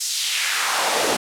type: noise with high-pass filter sweep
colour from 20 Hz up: pink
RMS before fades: -21 dBFS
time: 0-1.17 s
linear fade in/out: 10 ms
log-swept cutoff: 6200 to 320 Hz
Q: 1.5
effects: low-pass 10000 Hz 12 dB/octave